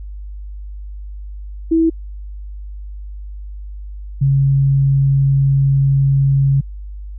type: tone pair in turn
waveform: sine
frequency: 326.6 / 137.32 Hz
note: E4 / C#3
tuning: -16 / -16 cents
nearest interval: octave + minor third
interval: 1500 cents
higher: first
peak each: -10 dBFS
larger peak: neither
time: 1.71-1.9 / 4.21-6.61 s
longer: second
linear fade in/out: 10 ms
effects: added 50 Hz sine -27 dBFS peak until 7.18 s